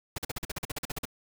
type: noise bursts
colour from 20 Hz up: pink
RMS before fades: -34 dBFS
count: 14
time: 0.16-1.054 s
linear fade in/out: 5 ms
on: 23 ms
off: 44 ms
effects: none